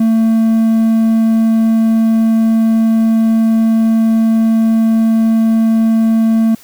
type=tone; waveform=triangle; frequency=224.1 Hz; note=A3; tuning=32 cents sharp; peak=-6 dBFS; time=0-6.55 s; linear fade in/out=5 ms; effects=white hiss -42 dBFS RMS until 6.63 s